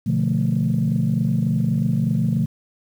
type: chord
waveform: sine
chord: B half-diminished seventh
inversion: none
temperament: equal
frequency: 123.47 / 146.83 / 174.61 / 220 Hz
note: B2 / D3 / F3 / A3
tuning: 0 / 0 / 0 / 0 cents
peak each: -22 dBFS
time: 0.06-2.46 s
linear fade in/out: 10 ms
effects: tanh soft clip ceiling -10 dBFS + 8-bit